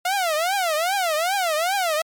sawtooth tone with vibrato, 698.5 Hz, F5, in tune, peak -16 dBFS, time 0.05-2.02 s, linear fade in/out 5 ms, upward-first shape triangle, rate 2.5 Hz, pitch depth 280 cents each way, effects MP3 96 kbps

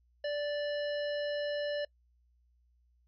harmonic tone, 585 Hz, D5, 7 cents flat, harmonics 1 / 3 / 5 / 7 / 9, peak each -32 / -42 / -46 / -49 / -51 dBFS, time 0.24-1.85 s, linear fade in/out 5 ms, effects noise-tail reverb RT60 0.1 s tail -25 dB re dry + added 60 Hz sine -66 dBFS peak until 3.07 s

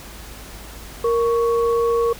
sine tone pair together, 466.2 / 1114 Hz, A#4 / C#6, 0 / +8 cents, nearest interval octave + minor third, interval 1508 cents, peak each -16 / -24 dBFS, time 1.04-2.13 s, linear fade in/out 5 ms, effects added 53 Hz sine -39 dBFS peak until 2.19 s + pink hiss -39 dBFS RMS until 2.19 s

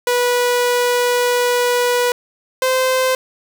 sawtooth tone pair in turn, 489 / 517.1 Hz, B4 / C5, -17 / -20 cents, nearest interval minor second, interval 97 cents, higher second, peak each -10 dBFS, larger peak neither, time 0.07-2.12 / 2.62-3.15 s, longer first, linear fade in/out 2 ms, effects none

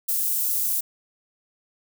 white high-pass noise, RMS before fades -24 dBFS, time 0.08-0.81 s, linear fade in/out 10 ms, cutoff 11000 Hz, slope 12 dB/octave, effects none

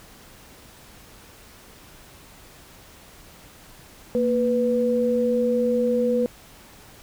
sine tone pair together, 232.7 / 493.1 Hz, A#3 / B4, -3 / -3 cents, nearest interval octave + minor second, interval 1300 cents, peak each -23 / -20 dBFS, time 4.15-6.26 s, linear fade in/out 0 ms, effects pink hiss -48 dBFS RMS until 7.02 s

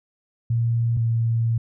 sine tone pair in turn, 116.54 / 115 Hz, A#2 / A#2, 0 / -23 cents, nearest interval unison, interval 23 cents, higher first, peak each -18 dBFS, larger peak neither, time 0.5-0.97 / 0.97-1.58 s, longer second, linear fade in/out 5 ms, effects none

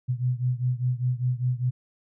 sine beating tone pair, 123.47 / 128.47 Hz, B2 / C3, 0 / -31 cents, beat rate 5 Hz, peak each -25 / -27 dBFS, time 0.08-1.71 s, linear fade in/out 20 ms, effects none

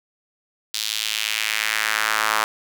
sawtooth tone with high-pass filter sweep, 108.6 Hz, A2, 22 cents flat, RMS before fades -23 dBFS, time 0.74-2.44 s, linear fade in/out 0 ms, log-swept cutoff 4000 to 1100 Hz, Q 1.9, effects none

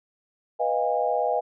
sine chord, F half-diminished seventh, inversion second, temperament equal with one note detuned, 493.9 / 622.3 / 698.5 / 814.9 Hz, Cb5 / Eb5 / F5 / Ab5, 0 / 0 / 0 / -33 cents, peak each -27 dBFS, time 0.59-1.41 s, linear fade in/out 20 ms, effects none

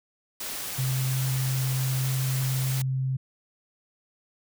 white noise, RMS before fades -34 dBFS, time 0.4-2.82 s, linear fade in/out 5 ms
sine tone with pitch glide, 130.81 to 131.64 Hz, C3 to C3, 0 to +11 cents, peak -24 dBFS, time 0.78-3.17 s, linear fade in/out 10 ms, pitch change +11 cents, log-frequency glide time 1.66-2.58 s
effects none

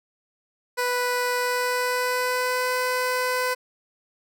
15% pulse tone with pitch glide, 493.8 to 504.5 Hz, B4 to B4, 0 to +37 cents, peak -16 dBFS, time 0.77-3.55 s, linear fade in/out 20 ms, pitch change +37 cents, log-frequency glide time 1.37-2.73 s, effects none

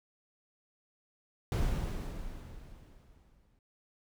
brown noise with exponential decay, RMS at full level -28 dBFS, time 1.52-3.59 s, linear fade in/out 1 ms, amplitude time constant 450 ms, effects none

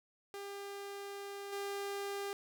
sawtooth tone with level steps, 400 Hz, G4, 35 cents sharp, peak -39 / -34 dBFS, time 0.34-2.33 s, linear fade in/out 0 ms, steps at 1.52 s, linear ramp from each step 10 ms, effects none

